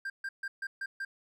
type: tone bursts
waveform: triangle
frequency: 1587 Hz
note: G6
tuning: 21 cents sharp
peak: -32 dBFS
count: 6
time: 0.05-1.05 s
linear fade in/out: 5 ms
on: 50 ms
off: 140 ms
effects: none